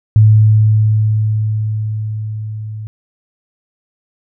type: tone with level ramp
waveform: sine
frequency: 108 Hz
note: A2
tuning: 32 cents flat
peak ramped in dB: -3 to -23 dBFS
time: 0.16-2.87 s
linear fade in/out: 0 ms
effects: none

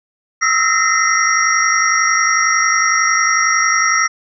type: tone cluster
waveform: sine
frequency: 1286 / 1337 / 1852 / 2044 / 5660 Hz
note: E6 / E6 / A#6 / C7 / F8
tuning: -43 / +24 / -12 / -41 / +22 cents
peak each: -18 dBFS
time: 0.41-4.08 s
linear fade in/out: 20 ms
effects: none

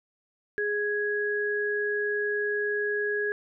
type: tone pair together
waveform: sine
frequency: 415.3 / 1663.3 Hz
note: G#4 / G#6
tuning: 0 / +2 cents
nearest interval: 2 octaves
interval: 2402 cents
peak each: -28 dBFS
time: 0.58-3.32 s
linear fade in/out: 0 ms
effects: none

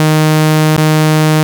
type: tone with dropouts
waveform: sawtooth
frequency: 155.2 Hz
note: D#3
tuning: 4 cents flat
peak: -3 dBFS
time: 0-1.43 s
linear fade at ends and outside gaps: 0 ms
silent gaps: 0.764-0.778 s
effects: none

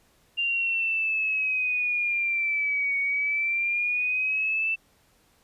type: exponential two-way sweep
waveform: sine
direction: down then up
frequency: 2794 to 2231 to 2664 Hz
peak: -23 dBFS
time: 0.37-4.76 s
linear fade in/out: 20 ms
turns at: 2.99 s
effects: pink hiss -63 dBFS RMS until 5.43 s + resampled to 32000 Hz

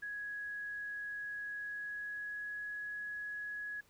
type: tone with pitch glide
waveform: sine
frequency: 1668 to 1678.6 Hz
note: G#6 to G#6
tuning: +7 to +18 cents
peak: -39 dBFS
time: 0.02-3.81 s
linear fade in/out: 10 ms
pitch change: +11 cents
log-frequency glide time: 1.52-2.67 s
effects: pink hiss -68 dBFS RMS until 3.89 s

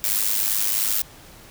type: noise with amplitude modulation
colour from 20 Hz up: blue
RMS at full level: -19 dBFS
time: 0.04-1.02 s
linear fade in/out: 0 ms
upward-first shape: sine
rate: 103 Hz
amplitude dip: 70%
effects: pink hiss -46 dBFS RMS until 1.5 s

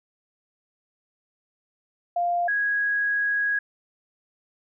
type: tone pair in turn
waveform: sine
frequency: 698.5 / 1655.6 Hz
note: F5 / G#6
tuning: 0 / -6 cents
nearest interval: octave + minor third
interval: 1494 cents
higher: second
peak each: -21 dBFS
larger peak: neither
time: 2.16-2.48 / 2.48-3.59 s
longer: second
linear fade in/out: 5 ms
effects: none

